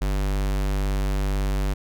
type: tone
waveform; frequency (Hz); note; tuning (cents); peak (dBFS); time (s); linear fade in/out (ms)
square; 49; G1; 0; -22; 0.01-1.74; 10
effects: none